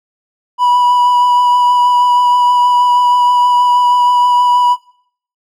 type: tone with vibrato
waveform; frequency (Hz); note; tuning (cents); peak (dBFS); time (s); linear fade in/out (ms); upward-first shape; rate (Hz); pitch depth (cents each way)
triangle; 981; B5; -12; -6; 0.58-4.77; 50; sine; 6.3; 12
effects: noise-tail reverb RT60 0.6 s tail -20 dB re dry